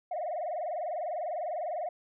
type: tone with vibrato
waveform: sine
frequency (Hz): 664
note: E5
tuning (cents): +12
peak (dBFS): -30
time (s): 0.11-1.89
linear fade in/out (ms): 5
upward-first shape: sine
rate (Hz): 20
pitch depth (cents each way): 180
effects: tanh soft clip ceiling -28 dBFS